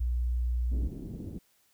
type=tone; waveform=sine; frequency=60.4 Hz; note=B1; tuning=38 cents flat; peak=-26 dBFS; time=0-0.88 s; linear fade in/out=10 ms
type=low-pass noise; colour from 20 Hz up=white; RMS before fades=-40 dBFS; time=0.71-1.39 s; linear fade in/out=10 ms; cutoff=300 Hz; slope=24 dB/octave
effects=white hiss -68 dBFS RMS until 1.73 s